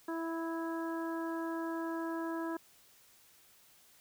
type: harmonic tone with a mistuned harmonic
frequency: 329.6 Hz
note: E4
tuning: in tune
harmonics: 1 / 2 / 3 / 4 / 5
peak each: -36 / -44 / -43 / -48 / -47 dBFS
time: 0.08-2.57 s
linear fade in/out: 5 ms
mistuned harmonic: 4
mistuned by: -17 cents
effects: white hiss -63 dBFS RMS until 4 s